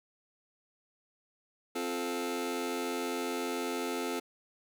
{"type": "chord", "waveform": "sawtooth", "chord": "F major", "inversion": "second", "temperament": "just", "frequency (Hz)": [261.9, 349.2, 436.5], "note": ["C4", "F4", "A4"], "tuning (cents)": [2, 0, -14], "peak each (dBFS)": -33, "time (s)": [1.75, 4.2], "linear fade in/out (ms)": 10, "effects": []}